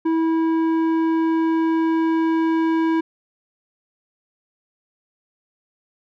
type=tone with low-pass filter sweep; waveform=square; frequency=325.2 Hz; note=E4; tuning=23 cents flat; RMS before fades=-19 dBFS; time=0.05-3.01 s; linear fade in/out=10 ms; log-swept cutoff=1000 to 1700 Hz; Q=0.72; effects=none